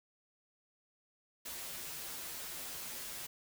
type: noise with comb filter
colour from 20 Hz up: white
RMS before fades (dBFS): -44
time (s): 1.45-3.27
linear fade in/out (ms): 10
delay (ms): 9.8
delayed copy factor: -0.9
effects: none